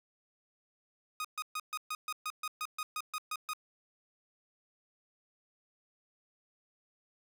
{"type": "tone bursts", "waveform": "sawtooth", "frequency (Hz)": 1244.5, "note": "D#6", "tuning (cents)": 0, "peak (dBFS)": -31, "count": 14, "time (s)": [1.2, 3.534], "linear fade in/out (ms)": 2, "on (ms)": 46, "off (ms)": 130, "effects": []}